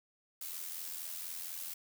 blue noise with amplitude modulation, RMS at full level -40 dBFS, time 0.41-1.74 s, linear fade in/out 5 ms, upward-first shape sine, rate 84.2 Hz, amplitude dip 55%, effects none

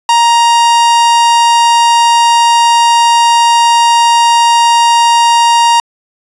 45% pulse tone, 937 Hz, A#5, 9 cents sharp, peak -5 dBFS, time 0.09-5.8 s, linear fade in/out 2 ms, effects resampled to 22050 Hz + 7-bit

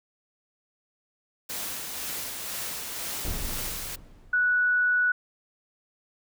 white noise with tremolo, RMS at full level -33 dBFS, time 1.49-3.96 s, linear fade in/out 10 ms, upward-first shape sine, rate 2 Hz, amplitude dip 30%
brown noise with exponential decay, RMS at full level -30 dBFS, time 3.25-5.05 s, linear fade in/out 0 ms, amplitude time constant 390 ms
sine tone, 1474 Hz, F#6, 7 cents flat, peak -20 dBFS, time 4.33-5.12 s, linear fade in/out 5 ms
effects none

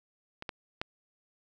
clicks, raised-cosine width 0.3 ms, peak -24 / -19 / -16 dBFS, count 3, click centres 0.424 / 0.492 / 0.815 s, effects none

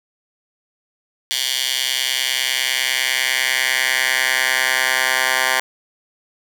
10% pulse tone with high-pass filter sweep, 130 Hz, C3, 11 cents flat, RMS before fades -19 dBFS, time 1.31-5.6 s, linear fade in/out 0 ms, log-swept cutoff 3400 to 1300 Hz, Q 1.8, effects none

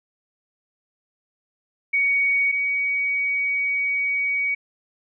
sine tone pair in turn, 2242 / 2255 Hz, C#7 / C#7, +19 / +29 cents, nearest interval unison, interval 10 cents, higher second, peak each -17 / -20 dBFS, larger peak first, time 1.93-2.52 / 2.52-4.55 s, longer second, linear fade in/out 10 ms, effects none

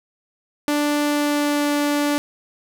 sawtooth tone with pitch glide, 293.7 to 291.2 Hz, D4 to D4, 0 to -15 cents, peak -14 dBFS, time 0.68-2.18 s, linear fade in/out 0 ms, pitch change -15 cents, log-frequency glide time 1.02-1.72 s, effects none

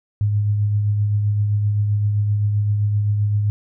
sine tone with tremolo, 103.83 Hz, G#2, in tune, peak -14 dBFS, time 0.21-3.5 s, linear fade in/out 0 ms, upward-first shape triangle, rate 7.7 Hz, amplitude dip 35%, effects none

